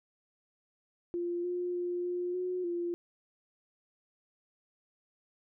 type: tone with pitch steps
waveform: sine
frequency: 347.7 / 355.6 / 353.2 / 355.3 / 363.8 / 346.4 Hz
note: F4 / F4 / F4 / F4 / F#4 / F4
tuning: -8 / +31 / +20 / +30 / -29 / -14 cents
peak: -31 dBFS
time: 1.14-2.94 s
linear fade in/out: 0 ms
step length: 300 ms
effects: none